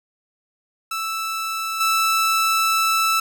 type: tone with level steps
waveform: sawtooth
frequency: 1319 Hz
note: E6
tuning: 1 cent sharp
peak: -20 / -13 dBFS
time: 0.91-3.2 s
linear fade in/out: 5 ms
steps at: 1.8 s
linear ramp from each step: 10 ms
effects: none